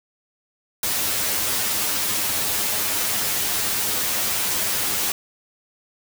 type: noise with comb filter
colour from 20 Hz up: white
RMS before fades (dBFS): -23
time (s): 0.83-5.12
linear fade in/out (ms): 2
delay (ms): 9.6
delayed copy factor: +0.9
effects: none